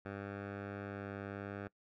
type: tone with low-pass filter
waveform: 10% pulse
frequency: 100.1 Hz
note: G2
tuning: 37 cents sharp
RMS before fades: -44 dBFS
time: 0.05-1.68 s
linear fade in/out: 10 ms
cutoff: 1700 Hz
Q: 1.6
effects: noise-tail reverb RT60 0.1 s tail -23 dB re dry